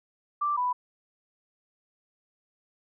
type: tone pair in turn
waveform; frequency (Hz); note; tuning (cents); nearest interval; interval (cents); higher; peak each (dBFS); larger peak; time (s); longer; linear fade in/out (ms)
sine; 1174.7 / 991.2; D6 / B5; 0 / +6; minor third; 294; first; -24; neither; 0.41-0.57 / 0.57-0.73; neither; 10
effects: none